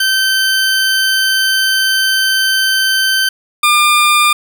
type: tone pair in turn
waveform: 20% pulse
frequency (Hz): 1546 / 1201.4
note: G6 / D6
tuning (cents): -24 / +39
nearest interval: major third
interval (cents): 437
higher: first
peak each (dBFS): -6 / -3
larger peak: second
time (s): 0-3.29 / 3.63-4.33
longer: first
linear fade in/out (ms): 5
effects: none